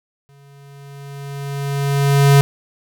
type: tone with exponential growth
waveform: square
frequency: 140.3 Hz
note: C#3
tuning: 21 cents sharp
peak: -7 dBFS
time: 0.29-2.41 s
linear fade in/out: 0 ms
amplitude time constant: 460 ms
effects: none